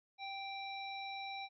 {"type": "harmonic tone", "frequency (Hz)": 784, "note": "G5", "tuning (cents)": 0, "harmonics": [1, 3, 5, 7], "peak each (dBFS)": [-44, -47, -48, -61], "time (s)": [0.18, 1.49], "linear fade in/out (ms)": 50, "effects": []}